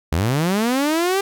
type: linear sweep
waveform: sawtooth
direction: up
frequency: 70.5 to 400.7 Hz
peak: -13 dBFS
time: 0.12-1.21 s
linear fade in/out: 5 ms
effects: none